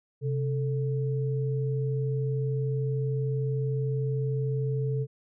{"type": "tone pair together", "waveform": "sine", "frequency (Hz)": [133.33, 440], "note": ["C3", "A4"], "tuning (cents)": [33, 0], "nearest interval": "octave + major sixth", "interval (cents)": 2067, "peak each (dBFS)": [-26, -33], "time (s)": [0.21, 5.07], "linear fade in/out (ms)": 50, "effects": []}